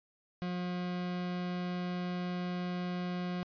40% pulse tone, 178.9 Hz, F3, 42 cents sharp, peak -33 dBFS, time 0.42-3.43 s, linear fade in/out 0 ms, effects resampled to 11025 Hz

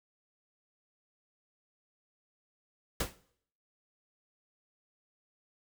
pink noise with exponential decay, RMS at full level -28 dBFS, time 3-3.16 s, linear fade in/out 5 ms, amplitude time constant 34 ms, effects noise-tail reverb RT60 0.6 s tail -18 dB re dry

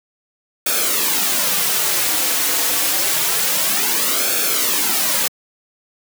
white noise with flanger, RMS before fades -18 dBFS, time 0.66-5.28 s, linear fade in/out 5 ms, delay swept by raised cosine 1 to 5.1 ms, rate 0.27 Hz, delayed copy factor -0.65, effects high-pass 200 Hz 12 dB/octave

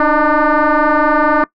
sine tone with frequency modulation, 288.8 Hz, D4, 29 cents flat, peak -8 dBFS, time 0-1.44 s, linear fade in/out 2 ms, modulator 301 Hz, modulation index 4.3, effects noise-tail reverb RT60 0.1 s tail -21 dB re dry + tanh soft clip ceiling -4 dBFS

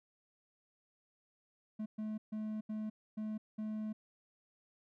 triangle tone bursts at uneven times, 215.4 Hz, A3, 37 cents flat, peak -35 dBFS, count 6, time 1.79-1.86 / 1.98-2.18 / 2.32-2.61 / 2.69-2.9 / 3.17-3.38 / 3.58-3.93 s, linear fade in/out 10 ms, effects none

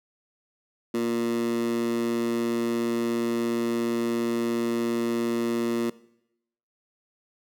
15% pulse tone with high-pass filter, 117.1 Hz, A#2, 8 cents sharp, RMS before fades -26 dBFS, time 0.94-5.9 s, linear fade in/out 5 ms, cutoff 280 Hz, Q 5.6, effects noise-tail reverb RT60 0.8 s tail -20 dB re dry

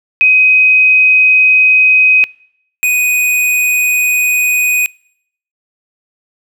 sine / square tone pair in turn, 2519 / 2490 Hz, D#7 / D#7, +21 / +1 cents, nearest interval unison, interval 20 cents, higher first, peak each -4 / -10 dBFS, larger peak first, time 0.21-2.24 / 2.83-4.86 s, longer neither, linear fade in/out 0 ms, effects noise-tail reverb RT60 0.7 s tail -25 dB re dry

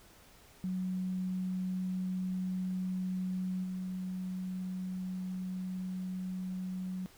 sine tone with level steps, 185 Hz, F#3, in tune, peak -32 / -35 dBFS, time 0.64-7.06 s, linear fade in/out 0 ms, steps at 3.63 s, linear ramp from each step 20 ms, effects pink hiss -59 dBFS RMS until 7.17 s

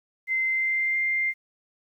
sine tone with pitch glide, 2072 to 2100 Hz, C7 to C7, -17 to +6 cents, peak -22 dBFS, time 0.27-1.34 s, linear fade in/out 50 ms, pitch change +23 cents, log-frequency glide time 0.44-1.01 s, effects 10-bit

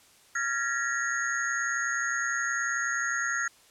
sine tone cluster, 1384 / 1656 / 1775 / 1906 / 6590 Hz, F6 / G#6 / A6 / A#6 / G#8, -16 / -5 / +15 / +38 / -14 cents, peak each -31 / -34 / -35 / -33 / -34 dBFS, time 0.35-3.48 s, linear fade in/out 5 ms, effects white hiss -58 dBFS RMS until 3.7 s + low-pass 10000 Hz 12 dB/octave

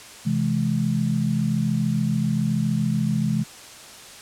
sine chord, C augmented, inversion none, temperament equal with one note detuned, 130.81 / 164.81 / 211.9 Hz, C3 / E3 / G#3, 0 / 0 / +35 cents, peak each -25 / -24 / -23 dBFS, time 0.25-3.44 s, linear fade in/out 20 ms, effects white hiss -42 dBFS RMS until 4.21 s + low-pass 9000 Hz 12 dB/octave

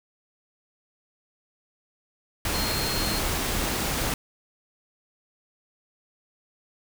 sine tone in noise, 4236 Hz, C8, 21 cents sharp, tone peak -31 dBFS, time 2.54-3.19 s, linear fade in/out 2 ms, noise pink, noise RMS -27 dBFS, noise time 2.45-4.14 s, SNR -7 dB, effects none

